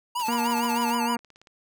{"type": "tone with vibrato", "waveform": "square", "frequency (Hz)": 928, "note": "A#5", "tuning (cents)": -8, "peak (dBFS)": -26, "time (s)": [0.15, 1.16], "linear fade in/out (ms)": 10, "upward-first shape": "sine", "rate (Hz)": 6.5, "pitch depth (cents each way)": 120}
{"type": "noise with tremolo", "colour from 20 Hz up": "white", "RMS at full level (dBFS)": -39, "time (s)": [0.19, 0.95], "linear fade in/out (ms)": 2, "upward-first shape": "sine", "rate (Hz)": 16, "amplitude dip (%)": 65}
{"type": "harmonic tone", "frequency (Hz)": 236.2, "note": "A#3", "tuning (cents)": 23, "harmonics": [1, 2, 3, 4, 5, 6, 7, 8, 9, 10], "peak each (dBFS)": [-27, -35, -37, -35, -39, -39, -43, -46, -47, -45], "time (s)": [0.28, 1.17], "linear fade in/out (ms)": 5}
{"type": "click train", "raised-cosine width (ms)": 0.2, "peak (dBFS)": -35, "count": 11, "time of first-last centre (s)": [0.91, 1.472], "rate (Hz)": 17.8}
{"effects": []}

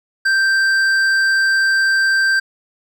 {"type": "tone with hard clipping", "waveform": "sine", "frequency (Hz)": 1568, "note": "G6", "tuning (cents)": 0, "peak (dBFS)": -14, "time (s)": [0.25, 2.4], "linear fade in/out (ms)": 10, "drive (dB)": 8, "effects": []}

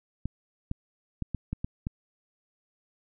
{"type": "clicks", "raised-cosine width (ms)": 5, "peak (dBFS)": -18, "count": 7, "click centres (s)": [0.256, 0.714, 1.223, 1.347, 1.53, 1.645, 1.869], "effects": []}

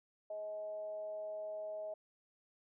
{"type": "tone with frequency modulation", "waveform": "sine", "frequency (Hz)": 633, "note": "D#5", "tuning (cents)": 30, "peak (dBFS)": -40, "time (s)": [0.3, 1.94], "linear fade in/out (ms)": 5, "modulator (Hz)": 213, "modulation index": 0.27, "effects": []}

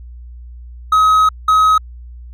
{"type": "tone bursts at uneven times", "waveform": "triangle", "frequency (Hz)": 1271, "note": "D#6", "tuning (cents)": 36, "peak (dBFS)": -6, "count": 2, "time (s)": [[0.92, 1.29], [1.48, 1.78]], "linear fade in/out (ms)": 5, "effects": ["added 60 Hz sine -31 dBFS peak until 2.33 s"]}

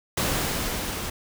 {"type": "noise with level ramp", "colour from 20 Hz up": "pink", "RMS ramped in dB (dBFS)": [-24, -32], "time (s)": [0.17, 1.1], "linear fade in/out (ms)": 5, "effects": []}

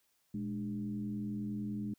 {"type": "tone with frequency modulation", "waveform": "sine", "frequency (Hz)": 207.7, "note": "G#3", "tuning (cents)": 0, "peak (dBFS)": -35, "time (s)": [0.34, 1.94], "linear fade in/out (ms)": 5, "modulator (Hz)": 89.1, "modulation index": 0.79, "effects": ["white hiss -75 dBFS RMS until 1.98 s"]}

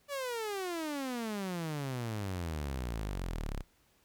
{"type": "exponential sweep", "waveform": "sawtooth", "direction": "down", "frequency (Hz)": [584, 31.82], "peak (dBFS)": -31, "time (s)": [0.08, 3.64], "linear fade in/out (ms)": 50, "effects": ["pink hiss -69 dBFS RMS until 4.04 s"]}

